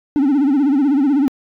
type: tone with vibrato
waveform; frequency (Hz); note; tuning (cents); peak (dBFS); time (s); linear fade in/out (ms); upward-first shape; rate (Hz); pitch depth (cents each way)
triangle; 280.1; C#4; +18; -9; 0.16-1.28; 0; sine; 16; 130
effects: tanh soft clip ceiling -5 dBFS